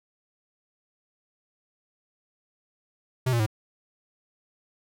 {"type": "tone with pitch steps", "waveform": "square", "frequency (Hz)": [128.5, 117.84, 108.06], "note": ["C3", "A#2", "A2"], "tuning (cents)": [-31, 19, -31], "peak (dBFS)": -22, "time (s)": [3.26, 3.464], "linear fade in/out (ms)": 10, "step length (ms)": 68, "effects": []}